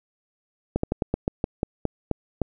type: slowing click train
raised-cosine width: 2 ms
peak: -9 dBFS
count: 11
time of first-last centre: 0.76-2.417 s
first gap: 74 ms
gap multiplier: 1.17
effects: none